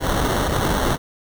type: noise with sample-and-hold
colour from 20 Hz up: pink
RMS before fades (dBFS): -20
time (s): 0-0.98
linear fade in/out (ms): 50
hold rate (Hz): 2450
effects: none